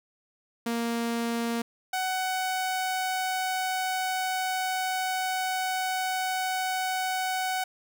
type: tone pair in turn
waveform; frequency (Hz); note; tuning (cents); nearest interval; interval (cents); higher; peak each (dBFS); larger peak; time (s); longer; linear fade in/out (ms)
sawtooth; 233.1 / 747.8; A#3 / F#5; 0 / +18; octave + minor sixth; 2018; second; -23 / -23; neither; 0.66-1.62 / 1.93-7.64; second; 5
effects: none